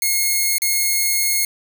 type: tone with dropouts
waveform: 5% pulse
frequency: 2162 Hz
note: C#7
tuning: 44 cents flat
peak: -6 dBFS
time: 0.02-1.45 s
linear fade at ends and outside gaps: 2 ms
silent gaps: 0.583-0.619 s
effects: none